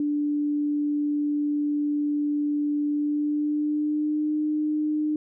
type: tone with pitch glide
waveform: sine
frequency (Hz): 293.7 to 303.5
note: D4 to D#4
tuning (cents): 0 to -43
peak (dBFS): -22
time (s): 0-5.16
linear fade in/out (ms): 2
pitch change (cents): +57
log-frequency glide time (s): 2.89-4.36
effects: none